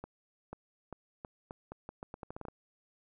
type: accelerating click train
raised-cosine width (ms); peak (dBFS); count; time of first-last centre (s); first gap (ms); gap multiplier
1; -28; 15; 0.04-2.484; 490; 0.81
effects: none